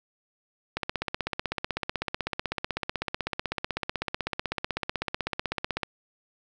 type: click train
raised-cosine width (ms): 0.3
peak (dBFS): -12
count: 82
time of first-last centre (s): 0.77-5.832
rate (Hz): 16
effects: none